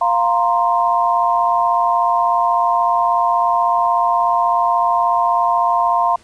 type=chord; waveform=sine; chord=F suspended fourth; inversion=none; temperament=just; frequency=698.5 / 931.3 / 1047.7 Hz; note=F5 / Bb5 / C6; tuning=0 / -2 / +2 cents; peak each=-17 dBFS; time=0.01-6.16 s; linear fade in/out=5 ms; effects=pink hiss -49 dBFS RMS until 6.23 s + resampled to 22050 Hz